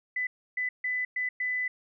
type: tone bursts at uneven times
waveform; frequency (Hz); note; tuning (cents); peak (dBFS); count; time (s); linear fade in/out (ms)
sine; 2000; B6; +21; -27; 5; 0.16-0.27 / 0.57-0.69 / 0.84-1.05 / 1.16-1.29 / 1.4-1.68; 5
effects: none